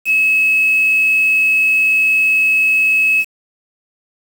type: tone with quantisation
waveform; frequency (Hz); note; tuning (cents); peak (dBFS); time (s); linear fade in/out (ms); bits
sine; 2579; E7; -39; -10; 0.05-3.25; 50; 5
effects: none